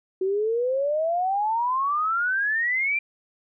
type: exponential sweep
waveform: sine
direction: up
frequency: 370 to 2389 Hz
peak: -21 dBFS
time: 0.21-2.99 s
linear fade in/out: 5 ms
effects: none